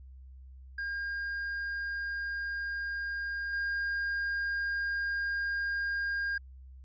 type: tone with level steps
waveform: triangle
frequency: 1613 Hz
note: G6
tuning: 49 cents sharp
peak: -31 / -28 dBFS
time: 0.78-6.38 s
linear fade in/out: 5 ms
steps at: 3.53 s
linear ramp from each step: 2 ms
effects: added 65 Hz sine -47 dBFS peak until 6.84 s + resampled to 16000 Hz